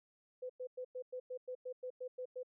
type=tone bursts; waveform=sine; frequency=505 Hz; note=B4; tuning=39 cents sharp; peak=-40 dBFS; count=12; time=0.42-2.432 s; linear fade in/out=10 ms; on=76 ms; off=100 ms; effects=none